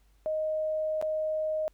sine tone with dropouts, 623 Hz, D#5, 2 cents sharp, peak -27 dBFS, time 0.26-1.68 s, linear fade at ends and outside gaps 0 ms, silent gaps 1.014-1.025 s, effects added 50 Hz sine -60 dBFS peak until 1.73 s + pink hiss -71 dBFS RMS until 1.73 s

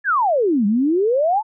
sine exponential two-way sweep, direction down then up, 1760 to 196 to 903 Hz, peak -14 dBFS, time 0.04-1.43 s, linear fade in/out 50 ms, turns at 0.66 s, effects none

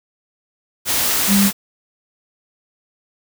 sine tone in noise, 199 Hz, G3, 26 cents sharp, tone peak -12 dBFS, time 1.27-1.51 s, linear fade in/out 50 ms, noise white, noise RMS -18 dBFS, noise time 0.85-1.53 s, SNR +3 dB, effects none

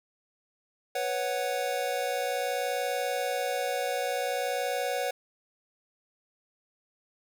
square chord, B suspended second, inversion none, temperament equal, 493.9 / 554.4 / 740 Hz, B4 / C#5 / F#5, 0 / 0 / 0 cents, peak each -34 / -33 / -33 dBFS, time 0.95-5.11 s, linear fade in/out 5 ms, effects none

